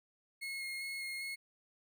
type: tone with vibrato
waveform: 35% pulse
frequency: 2159 Hz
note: C#7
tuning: 46 cents flat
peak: -37 dBFS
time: 0.41-1.36 s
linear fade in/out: 20 ms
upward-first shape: square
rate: 2.5 Hz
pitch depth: 10 cents each way
effects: none